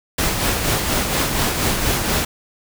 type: noise with tremolo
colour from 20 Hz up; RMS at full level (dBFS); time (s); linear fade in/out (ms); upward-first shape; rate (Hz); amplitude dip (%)
pink; -18; 0.18-2.25; 5; sine; 4.2; 40
effects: none